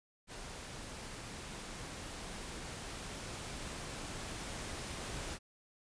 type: noise with level ramp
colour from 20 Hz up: pink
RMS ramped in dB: -47 to -42 dBFS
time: 0.27-5.39 s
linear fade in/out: 50 ms
effects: resampled to 22050 Hz